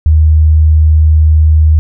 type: tone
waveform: sine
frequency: 77.78 Hz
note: D#2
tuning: in tune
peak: -3 dBFS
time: 0.06-1.79 s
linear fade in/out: 0 ms
effects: none